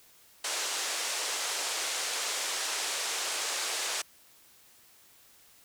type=band-pass noise; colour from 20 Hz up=white; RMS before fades=-33 dBFS; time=0.44-4.02 s; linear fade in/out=5 ms; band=400 to 8400 Hz; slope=24 dB/octave; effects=white hiss -59 dBFS RMS until 5.64 s